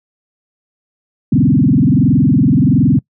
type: tone with frequency modulation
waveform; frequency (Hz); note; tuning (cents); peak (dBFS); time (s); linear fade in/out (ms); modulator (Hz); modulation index
sine; 199.6; G3; +32; -7; 1.32-2.99; 5; 21.4; 3.7
effects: noise-tail reverb RT60 0.1 s tail -23 dB re dry